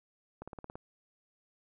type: click train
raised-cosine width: 1 ms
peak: -29 dBFS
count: 7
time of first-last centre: 0.42-0.755 s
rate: 17.9 Hz
effects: none